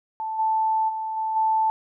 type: tone with level steps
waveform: sine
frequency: 880 Hz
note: A5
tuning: in tune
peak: -26 / -19 / -26 / -23 / -18 dBFS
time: 0.2-1.7 s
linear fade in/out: 0 ms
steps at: 0.38 / 0.88 / 1.16 / 1.35 s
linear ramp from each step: 20 ms
effects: none